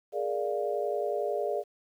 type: chord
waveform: sine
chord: Bb dominant seventh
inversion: third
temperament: equal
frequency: 415.3 / 466.2 / 587.3 / 698.5 Hz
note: Ab4 / Bb4 / D5 / F5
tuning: 0 / 0 / 0 / 0 cents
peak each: -32 / -35 / -32 / -35 dBFS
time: 0.12-1.64 s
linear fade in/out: 50 ms
effects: 10-bit